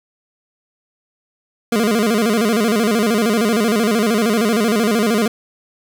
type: tone with vibrato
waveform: 25% pulse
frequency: 220 Hz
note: A3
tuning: in tune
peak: -10 dBFS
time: 1.72-5.28 s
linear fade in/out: 5 ms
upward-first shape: square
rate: 13 Hz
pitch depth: 110 cents each way
effects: none